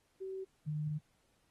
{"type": "tone pair in turn", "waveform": "sine", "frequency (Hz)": [381.7, 151.48], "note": ["G4", "D#3"], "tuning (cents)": [-46, -46], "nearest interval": "octave + major third", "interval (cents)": 1600, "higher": "first", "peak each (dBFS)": [-39, -34], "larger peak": "second", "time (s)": [[0.2, 0.45], [0.66, 0.99]], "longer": "second", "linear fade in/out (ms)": 20, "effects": ["pink hiss -75 dBFS RMS until 1.5 s", "AAC 32 kbps"]}